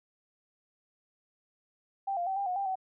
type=tone with pitch steps; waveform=sine; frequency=785 / 697 / 768 / 797 / 727 / 792 / 756 Hz; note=G5 / F5 / G5 / G5 / F#5 / G5 / F#5; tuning=+2 / -4 / -36 / +28 / -31 / +18 / +37 cents; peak=-29 dBFS; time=2.07-2.756 s; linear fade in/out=10 ms; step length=98 ms; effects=none